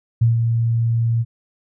sine tone with ADSR envelope, 115.7 Hz, A#2, 13 cents flat, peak -10 dBFS, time 0.21-1.25 s, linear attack 10 ms, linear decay 140 ms, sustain -5 dB, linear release 41 ms, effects none

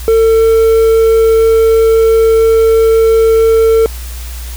triangle tone, 449.5 Hz, A4, 37 cents sharp, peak -3 dBFS, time 0.08-3.86 s, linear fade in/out 0 ms, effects added 60 Hz sine -21 dBFS peak until 4.56 s + white hiss -31 dBFS RMS until 4.56 s

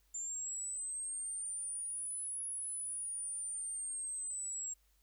sine linear two-way sweep, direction up then down, 7190 to 10390 to 7540 Hz, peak -38 dBFS, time 0.14-4.74 s, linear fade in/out 10 ms, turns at 2.44 s, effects added 50 Hz sine -70 dBFS peak until 5.02 s + white hiss -75 dBFS RMS until 5.02 s

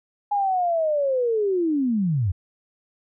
sine linear sweep, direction down, 830.6 to 82.41 Hz, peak -19 dBFS, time 0.31-2.32 s, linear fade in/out 10 ms, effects none

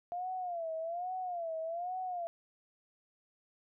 sine tone with vibrato, 692 Hz, F5, 16 cents flat, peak -35 dBFS, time 0.12-2.27 s, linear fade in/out 0 ms, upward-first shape sine, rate 1.2 Hz, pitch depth 130 cents each way, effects none

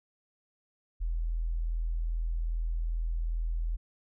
sine tone, 41.24 Hz, E1, 2 cents sharp, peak -28 dBFS, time 1-3.77 s, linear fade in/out 20 ms, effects none

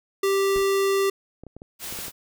square tone, 392 Hz, G4, in tune, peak -20 dBFS, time 0.23-1.1 s, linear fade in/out 5 ms
brown noise with exponential decay, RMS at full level -29 dBFS, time 0.56-0.68 s, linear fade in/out 1 ms, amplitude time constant 26 ms
clicks, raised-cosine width 2 ms, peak -27 dBFS, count 7, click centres 1.436 / 1.467 / 1.566 / 1.619 / 1.925 / 1.989 / 2.082 s
white noise, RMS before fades -34 dBFS, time 1.79-2.12 s, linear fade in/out 50 ms
effects none

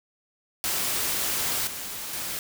white noise with level steps, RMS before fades -27 / -35 / -32 dBFS, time 0.64-2.39 s, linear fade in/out 0 ms, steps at 1.67 / 2.13 s, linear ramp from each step 2 ms, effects none

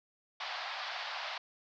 pink band-pass noise, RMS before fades -40 dBFS, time 0.4-1.38 s, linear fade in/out 5 ms, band 660 to 4900 Hz, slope 48 dB/octave, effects none

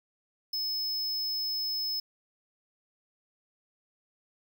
square tone, 5200 Hz, E8, 24 cents flat, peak -30 dBFS, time 0.53-2 s, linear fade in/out 5 ms, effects none

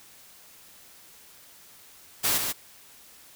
white noise with echo, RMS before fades -24 dBFS, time 2.23-2.39 s, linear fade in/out 20 ms, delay 140 ms, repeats 1, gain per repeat -5 dB, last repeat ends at 2.53 s, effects white hiss -52 dBFS RMS until 3.35 s

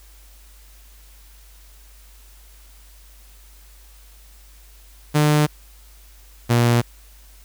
sawtooth tone pair in turn, 150 / 119.06 Hz, D3 / A#2, +37 / +37 cents, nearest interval major third, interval 400 cents, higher first, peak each -10 dBFS, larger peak neither, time 5.14-5.47 / 6.49-6.82 s, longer neither, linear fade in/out 20 ms, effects added 50 Hz sine -45 dBFS peak until 7.44 s + white hiss -52 dBFS RMS until 7.44 s

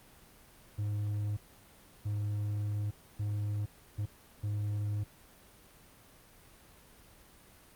triangle tone bursts at uneven times, 103.83 Hz, G#2, in tune, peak -29 dBFS, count 5, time 0.78-1.37 / 2.05-2.91 / 3.19-3.66 / 3.98-4.06 / 4.43-5.04 s, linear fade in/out 10 ms, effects pink hiss -58 dBFS RMS until 7.75 s + Opus 32 kbps

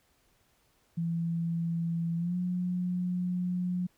sine tone with pitch glide, 167.6 to 179.63 Hz, E3 to F3, +29 to +49 cents, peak -28 dBFS, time 0.97-3.87 s, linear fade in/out 10 ms, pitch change +120 cents, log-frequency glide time 2.17-2.36 s, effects pink hiss -69 dBFS RMS until 3.97 s

